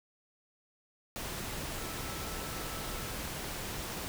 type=tone in noise; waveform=sine; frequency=1318.5 Hz; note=E6; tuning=in tune; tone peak=-49 dBFS; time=1.78-3.11 s; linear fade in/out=0 ms; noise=pink; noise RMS=-39 dBFS; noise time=1.16-4.08 s; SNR=-13 dB; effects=none